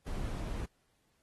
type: noise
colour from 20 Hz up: brown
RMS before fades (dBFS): -37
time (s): 0.06-0.66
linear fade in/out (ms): 10
effects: pink hiss -75 dBFS RMS until 1.22 s + AAC 32 kbps